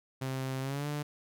sawtooth tone with pitch glide, 132.1 to 147.42 Hz, C3 to D3, +17 to +7 cents, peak -29 dBFS, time 0.21-1.03 s, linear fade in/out 10 ms, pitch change +190 cents, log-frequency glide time 0.61-0.87 s, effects none

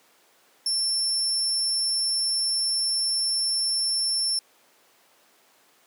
35% pulse tone, 5390 Hz, E8, 38 cents sharp, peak -20 dBFS, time 0.66-4.39 s, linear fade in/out 2 ms, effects pink hiss -59 dBFS RMS until 5.86 s + high-pass 400 Hz 12 dB/octave

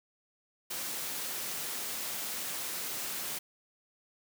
white high-pass noise, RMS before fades -37 dBFS, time 0.7-3.39 s, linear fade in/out 10 ms, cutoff 130 Hz, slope 12 dB/octave, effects none

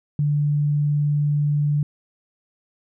sine tone, 146.83 Hz, D3, in tune, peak -17 dBFS, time 0.19-1.83 s, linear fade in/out 2 ms, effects none

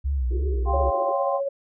sine tone with vibrato, 65.41 Hz, C2, in tune, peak -21 dBFS, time 0.04-0.91 s, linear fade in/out 20 ms, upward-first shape sine, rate 3 Hz, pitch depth 130 cents each way
pink band-pass noise, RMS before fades -35 dBFS, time 0.3-1.13 s, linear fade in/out 20 ms, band 340 to 420 Hz, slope 96 dB/octave
sine chord, F suspended second, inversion none, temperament equal, 698.5 / 784 / 1046.5 Hz, F5 / G5 / C6, 0 / 0 / 0 cents, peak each -28 dBFS, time 0.65-1.41 s, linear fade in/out 50 ms
sine tone with tremolo, 554.4 Hz, C#5, in tune, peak -21 dBFS, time 0.73-1.49 s, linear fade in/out 10 ms, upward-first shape triangle, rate 15 Hz, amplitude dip 50%
effects none

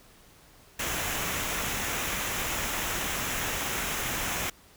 pink noise with comb filter, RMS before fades -31 dBFS, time 0.79-4.5 s, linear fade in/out 5 ms, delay 0.22 ms, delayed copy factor -0.5, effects pink hiss -56 dBFS RMS until 4.76 s

